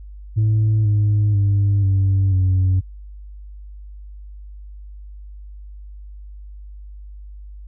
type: tone with pitch steps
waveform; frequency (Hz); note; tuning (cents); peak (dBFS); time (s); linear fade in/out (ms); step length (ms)
sine; 108.3 / 104.31 / 100.47 / 96.76 / 93.2; A2 / G#2 / G2 / G2 / F#2; -27 / +8 / +43 / -22 / +13; -11; 0.36-2.81; 20; 490
effects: tanh soft clip ceiling -12 dBFS + added 50 Hz sine -34 dBFS peak until 7.67 s